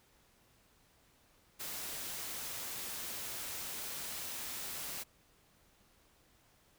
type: noise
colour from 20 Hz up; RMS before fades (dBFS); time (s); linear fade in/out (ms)
white; -42; 1.59-5.04; 20
effects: pink hiss -68 dBFS RMS until 6.78 s